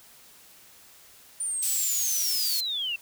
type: linear sweep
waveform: sine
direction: down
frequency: 9200 to 2653 Hz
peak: -27 dBFS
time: 1.4-2.96 s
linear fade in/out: 5 ms
type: high-pass noise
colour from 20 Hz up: white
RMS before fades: -29 dBFS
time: 1.62-2.61 s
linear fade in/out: 10 ms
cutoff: 4300 Hz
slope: 12 dB/octave
effects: white hiss -53 dBFS RMS until 3.01 s